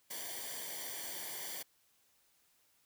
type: noise with comb filter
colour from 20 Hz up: white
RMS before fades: -43 dBFS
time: 0.1-1.63 s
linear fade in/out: 10 ms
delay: 0.76 ms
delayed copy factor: -0.75
effects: white hiss -72 dBFS RMS until 2.85 s